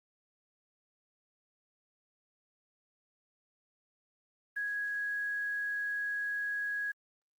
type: tone with quantisation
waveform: sine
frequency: 1661.2 Hz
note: G#6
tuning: in tune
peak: -32 dBFS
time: 4.56-6.92 s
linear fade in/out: 10 ms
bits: 10
effects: Opus 32 kbps